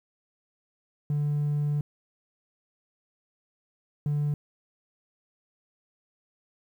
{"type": "tone pair in turn", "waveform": "triangle", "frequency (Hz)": [146.83, 146.83], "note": ["D3", "D3"], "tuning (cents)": [0, 0], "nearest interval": "unison", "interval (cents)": 0, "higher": "neither", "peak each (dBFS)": -21, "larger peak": "neither", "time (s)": [[1.1, 1.81], [4.06, 4.34]], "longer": "first", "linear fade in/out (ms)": 2, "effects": ["tanh soft clip ceiling -19 dBFS", "10-bit"]}